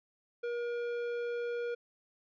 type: tone with tanh clipping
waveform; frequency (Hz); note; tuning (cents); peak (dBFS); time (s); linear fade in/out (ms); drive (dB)
sine; 476.6; A#4; +38; -35; 0.43-1.75; 10; 12
effects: none